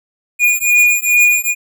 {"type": "beating tone pair", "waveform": "square", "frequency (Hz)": [2441, 2443.4], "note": ["D#7", "D#7"], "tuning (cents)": [-34, -32], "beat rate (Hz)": 2.4, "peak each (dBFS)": -13, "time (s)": [0.39, 1.55], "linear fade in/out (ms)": 50, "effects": []}